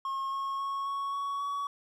triangle tone with pitch steps, 1081 / 1090.4 / 1099.9 / 1109.5 / 1119.1 / 1128.9 Hz, C#6 / C#6 / C#6 / C#6 / C#6 / C#6, -44 / -29 / -14 / +1 / +16 / +31 cents, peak -29 dBFS, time 0.05-1.67 s, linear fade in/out 2 ms, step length 270 ms, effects none

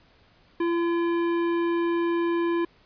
triangle tone with hard clipping, 340 Hz, F4, 46 cents flat, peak -24 dBFS, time 0.6-2.65 s, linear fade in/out 5 ms, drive 17 dB, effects pink hiss -59 dBFS RMS until 2.85 s + resampled to 11025 Hz

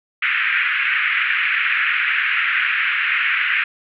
white band-pass noise, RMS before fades -19 dBFS, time 0.22-3.64 s, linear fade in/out 5 ms, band 1400 to 2600 Hz, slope 48 dB/octave, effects none

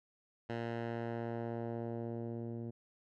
10% pulse tone with low-pass filter sweep, 116.54 Hz, A#2, in tune, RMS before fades -40 dBFS, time 0.49-2.71 s, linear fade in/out 10 ms, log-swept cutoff 2800 to 290 Hz, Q 0.75, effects none

